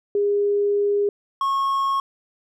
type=tone pair in turn; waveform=sine / triangle; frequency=407.5 / 1092.6 Hz; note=G#4 / C#6; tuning=-33 / -25 cents; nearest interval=octave + perfect fourth; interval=1708 cents; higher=second; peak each=-17 / -17 dBFS; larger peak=neither; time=0.15-1.09 / 1.41-2 s; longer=first; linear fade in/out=2 ms; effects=none